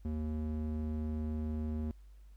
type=tone with band-pass filter; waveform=square; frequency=77 Hz; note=D#2; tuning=17 cents flat; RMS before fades=-36 dBFS; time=0.05-1.91 s; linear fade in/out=0 ms; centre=170 Hz; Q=1.8; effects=added 50 Hz sine -52 dBFS peak until 2.36 s + pink hiss -74 dBFS RMS until 2.36 s